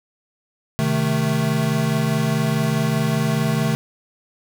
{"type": "chord", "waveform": "square", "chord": "A diminished", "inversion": "first", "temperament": "equal", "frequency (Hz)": [130.81, 155.56, 220], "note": ["C3", "Eb3", "A3"], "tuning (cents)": [0, 0, 0], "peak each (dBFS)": [-24, -22, -23], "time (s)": [0.79, 3.75], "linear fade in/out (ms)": 0, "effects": []}